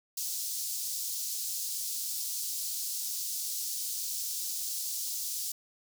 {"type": "high-pass noise", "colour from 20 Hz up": "pink", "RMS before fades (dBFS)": -35, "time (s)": [0.17, 5.52], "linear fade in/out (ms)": 5, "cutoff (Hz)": 4900, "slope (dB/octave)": 24, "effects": []}